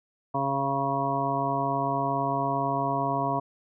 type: harmonic tone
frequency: 137.8 Hz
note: C#3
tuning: 10 cents flat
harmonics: 1 / 2 / 3 / 4 / 5 / 7 / 8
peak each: -33 / -33 / -36 / -39 / -29 / -29 / -33 dBFS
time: 0.34-3.4 s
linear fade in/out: 10 ms
effects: none